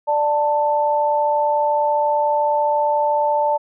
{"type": "tone pair together", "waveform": "sine", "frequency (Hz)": [590, 885.7], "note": ["D5", "A5"], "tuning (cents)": [8, 11], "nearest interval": "perfect fifth", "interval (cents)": 703, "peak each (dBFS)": [-19, -17], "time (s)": [0.07, 3.58], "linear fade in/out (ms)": 20, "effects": []}